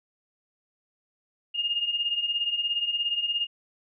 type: beating tone pair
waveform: sine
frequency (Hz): 2822 / 2839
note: F7 / F7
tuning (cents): +17 / +28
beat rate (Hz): 17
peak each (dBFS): -31 / -26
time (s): 1.54-3.47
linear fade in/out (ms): 20
effects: none